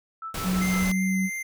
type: tone with tremolo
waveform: sine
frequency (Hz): 1318.5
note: E6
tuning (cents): 0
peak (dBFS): -31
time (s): 0.22-0.89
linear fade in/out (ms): 2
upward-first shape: sine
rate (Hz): 5.9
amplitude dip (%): 85
type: noise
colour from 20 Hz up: pink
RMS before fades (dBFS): -32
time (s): 0.34-0.92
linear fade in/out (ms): 5
type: tone with pitch glide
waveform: sine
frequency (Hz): 185 to 188.67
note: F#3 to F#3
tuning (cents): 0 to +34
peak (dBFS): -22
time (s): 0.43-1.3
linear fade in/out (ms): 50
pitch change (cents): +34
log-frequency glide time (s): 0.7-1.1
type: tone with vibrato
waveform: square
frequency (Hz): 2080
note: C7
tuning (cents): -11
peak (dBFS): -30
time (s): 0.61-1.43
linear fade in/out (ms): 10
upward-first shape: triangle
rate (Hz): 3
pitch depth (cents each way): 14
effects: none